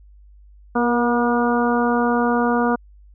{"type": "harmonic tone with a mistuned harmonic", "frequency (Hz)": 240, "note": "B3", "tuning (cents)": -49, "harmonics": [1, 2, 3, 4, 5, 6], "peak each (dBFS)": [-19, -22, -24, -25, -26, -27], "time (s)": [0.75, 2.76], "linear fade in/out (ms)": 10, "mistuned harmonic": 2, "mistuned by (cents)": -15, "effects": ["added 50 Hz sine -44 dBFS peak until 3.14 s"]}